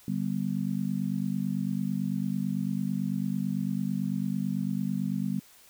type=chord; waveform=sine; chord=G major; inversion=second; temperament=just; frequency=147 / 196 / 245 Hz; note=D3 / G3 / B3; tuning=+2 / 0 / -14 cents; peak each=-34 / -29 / -33 dBFS; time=0.08-5.4 s; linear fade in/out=2 ms; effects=white hiss -56 dBFS RMS until 5.69 s